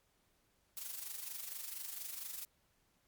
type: noise with amplitude modulation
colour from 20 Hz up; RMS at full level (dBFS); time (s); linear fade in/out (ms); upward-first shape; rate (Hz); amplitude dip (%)
blue; -42; 0.77-2.45; 0; sine; 24.3; 60
effects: pink hiss -75 dBFS RMS until 3.07 s + MP3 96 kbps